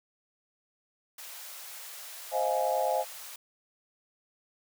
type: high-pass noise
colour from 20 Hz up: white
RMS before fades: -44 dBFS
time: 1.18-3.36 s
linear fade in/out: 5 ms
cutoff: 540 Hz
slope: 24 dB/octave
type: chord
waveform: sine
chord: F minor seventh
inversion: second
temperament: just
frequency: 523.8 / 628.6 / 698.5 / 838.1 Hz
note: C5 / Eb5 / F5 / Ab5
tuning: +2 / +18 / 0 / +16 cents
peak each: -31 dBFS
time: 2.31-3.05 s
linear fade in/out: 50 ms
effects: none